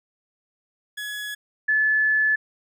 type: tone pair in turn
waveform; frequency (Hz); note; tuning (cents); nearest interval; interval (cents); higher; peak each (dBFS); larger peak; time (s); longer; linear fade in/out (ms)
30% pulse / sine; 1688 / 1729.5; G#6 / A6; +28 / -30; unison; 42; second; -27 / -17; second; 0.97-1.35 / 1.68-2.36; second; 10
effects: none